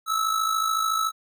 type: tone with amplitude modulation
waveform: square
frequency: 1305 Hz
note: E6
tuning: 18 cents flat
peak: -20 dBFS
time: 0.06-1.12 s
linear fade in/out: 50 ms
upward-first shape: sine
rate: 53.8 Hz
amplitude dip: 60%
effects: none